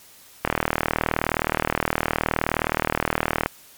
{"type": "click train", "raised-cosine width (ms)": 0.5, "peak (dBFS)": -4, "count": 119, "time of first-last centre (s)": [0.45, 3.46], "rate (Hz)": 39.2, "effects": ["white hiss -49 dBFS RMS until 3.77 s", "MP3 96 kbps"]}